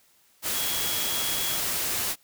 sine tone in noise, 3322 Hz, G#7, in tune, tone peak -33 dBFS, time 0.53-1.6 s, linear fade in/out 50 ms, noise white, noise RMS -28 dBFS, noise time 0.42-2.16 s, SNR -8 dB, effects white hiss -62 dBFS RMS until 2.23 s

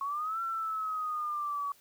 sine linear two-way sweep, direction up then down, 1089 to 1360 to 1129 Hz, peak -31 dBFS, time 0.01-1.72 s, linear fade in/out 2 ms, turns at 0.41 s, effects white hiss -62 dBFS RMS until 1.8 s

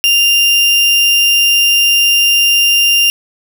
35% pulse tone, 2794 Hz, F7, in tune, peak -6 dBFS, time 0.04-3.1 s, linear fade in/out 0 ms, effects none

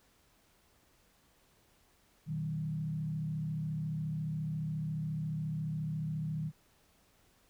sine tone with frequency modulation, 155.8 Hz, D#3, 3 cents sharp, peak -33 dBFS, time 2.26-6.52 s, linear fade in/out 50 ms, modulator 34.3 Hz, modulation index 0.7, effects pink hiss -68 dBFS RMS until 7.49 s

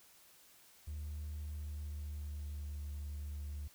triangle tone with pitch glide, 75.1 to 73.09 Hz, D2 to D2, +39 to -8 cents, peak -37 dBFS, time 0.87-3.68 s, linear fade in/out 10 ms, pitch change -47 cents, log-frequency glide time 1.34-2.93 s, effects tanh soft clip ceiling -36 dBFS + white hiss -63 dBFS RMS until 3.74 s

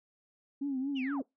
sine tone with vibrato, 270.8 Hz, C#4, 40 cents flat, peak -30 dBFS, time 0.61-1.22 s, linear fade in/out 10 ms, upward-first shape triangle, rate 4.3 Hz, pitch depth 110 cents each way
sine linear sweep, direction down, 3100 to 329.6 Hz, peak -38 dBFS, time 0.95-1.23 s, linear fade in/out 20 ms
effects noise-tail reverb RT60 0.2 s tail -25 dB re dry + tanh soft clip ceiling -25 dBFS

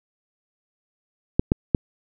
clicks, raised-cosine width 3 ms, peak -3 dBFS, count 3, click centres 1.395 / 1.519 / 1.748 s, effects none

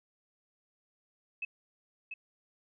sine tone with echo, 2592 Hz, E7, 30 cents flat, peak -33 dBFS, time 1.42-1.45 s, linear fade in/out 5 ms, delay 690 ms, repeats 1, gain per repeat -5 dB, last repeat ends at 2.14 s, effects none

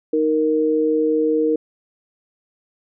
sine tone pair together, 311.1 / 466.1 Hz, D#4 / A#4, 0 / 0 cents, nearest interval perfect fifth, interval 700 cents, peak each -19 / -17 dBFS, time 0.13-1.56 s, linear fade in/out 5 ms, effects none

